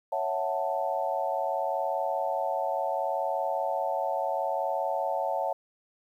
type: chord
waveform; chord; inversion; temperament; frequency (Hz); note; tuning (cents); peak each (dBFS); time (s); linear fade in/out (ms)
sine; F# minor seventh; second; equal with one note detuned; 554.4 / 659.3 / 740 / 883.1; C#5 / E5 / F#5 / A5; 0 / 0 / 0 / +6; -32; 0.12-5.53; 5
effects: 10-bit